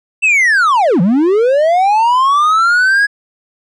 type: linear two-way sweep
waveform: triangle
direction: down then up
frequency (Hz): 2700 to 161.3 to 1679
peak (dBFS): -6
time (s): 0.22-3.07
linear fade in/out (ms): 20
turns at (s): 1.01
effects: resampled to 24000 Hz